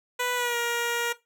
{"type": "tone with pitch glide", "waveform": "10% pulse", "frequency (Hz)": [493.9, 472.7], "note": ["B4", "A#4"], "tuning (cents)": [0, 24], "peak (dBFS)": -17, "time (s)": [0.19, 1.13], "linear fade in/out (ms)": 10, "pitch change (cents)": -76, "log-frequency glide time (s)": [0.35, 0.57], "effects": ["noise-tail reverb RT60 0.2 s tail -17 dB re dry"]}